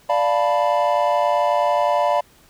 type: chord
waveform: triangle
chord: B half-diminished seventh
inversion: first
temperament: equal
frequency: 587.3 / 698.5 / 880 / 987.8 Hz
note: D5 / F5 / A5 / B5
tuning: 0 / 0 / 0 / 0 cents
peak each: -18 / -19 / -22 / -20 dBFS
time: 0.09-2.21 s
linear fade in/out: 10 ms
effects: pink hiss -53 dBFS RMS until 2.49 s